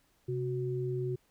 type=tone pair together; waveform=sine; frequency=130.5 / 368.6 Hz; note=C3 / F#4; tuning=-4 / -7 cents; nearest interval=octave + tritone; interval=1797 cents; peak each=-33 / -34 dBFS; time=0.28-1.16 s; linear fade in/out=10 ms; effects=pink hiss -70 dBFS RMS until 1.3 s

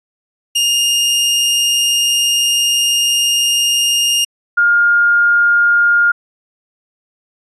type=tone pair in turn; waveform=sawtooth / sine; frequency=2829 / 1414.5 Hz; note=F7 / F6; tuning=+22 / +22 cents; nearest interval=octave; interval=1200 cents; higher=first; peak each=-8 dBFS; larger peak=neither; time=0.55-4.25 / 4.57-6.12 s; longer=first; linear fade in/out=10 ms; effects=resampled to 24000 Hz

